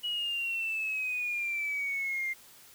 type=exponential sweep; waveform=sine; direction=down; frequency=2924 to 2093 Hz; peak=-29 dBFS; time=0.03-2.34 s; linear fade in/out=20 ms; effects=tanh soft clip ceiling -25 dBFS + white hiss -55 dBFS RMS until 2.74 s